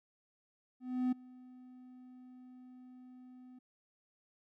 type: tone with ADSR envelope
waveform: triangle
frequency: 252.5 Hz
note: B3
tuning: 39 cents sharp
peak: -26 dBFS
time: 0.8-3.59 s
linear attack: 320 ms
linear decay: 10 ms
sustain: -24 dB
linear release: 7 ms
effects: none